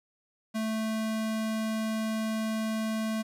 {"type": "tone", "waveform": "square", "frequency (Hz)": 220, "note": "A3", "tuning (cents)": 0, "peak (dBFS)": -29, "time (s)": [0.54, 3.23], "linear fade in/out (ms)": 20, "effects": ["resampled to 32000 Hz", "10-bit"]}